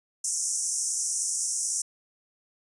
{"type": "band-pass noise", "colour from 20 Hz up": "pink", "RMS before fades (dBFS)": -29, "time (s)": [0.24, 1.82], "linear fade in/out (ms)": 5, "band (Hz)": [5600, 10000], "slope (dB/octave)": 96, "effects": ["resampled to 24000 Hz"]}